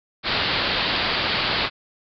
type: low-pass noise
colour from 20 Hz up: white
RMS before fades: -23 dBFS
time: 0.23-1.7 s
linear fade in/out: 50 ms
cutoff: 4700 Hz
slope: 96 dB/octave
effects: none